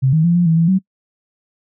sine tone with pitch steps, 132.5 / 158.5 / 171.5 / 175.2 / 162.7 / 166 / 188.7 Hz, C3 / D#3 / F3 / F3 / E3 / E3 / F#3, +22 / +32 / -31 / +6 / -22 / +12 / +34 cents, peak -10 dBFS, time 0.02-0.79 s, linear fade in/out 20 ms, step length 110 ms, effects noise-tail reverb RT60 0.1 s tail -25 dB re dry

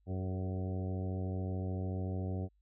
harmonic tone with a mistuned harmonic, 93.6 Hz, F#2, 20 cents sharp, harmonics 1 / 2 / 3 / 4 / 5 / 6 / 7 / 8, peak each -35 / -41 / -45 / -47 / -49 / -51 / -52 / -53 dBFS, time 0.06-2.49 s, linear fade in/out 50 ms, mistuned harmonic 5, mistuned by -32 cents, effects added 50 Hz sine -68 dBFS peak until 2.61 s

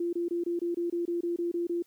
sine tone bursts, 344.4 Hz, F4, 24 cents flat, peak -27 dBFS, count 12, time 0-1.824 s, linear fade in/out 5 ms, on 130 ms, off 24 ms, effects white hiss -67 dBFS RMS until 1.86 s

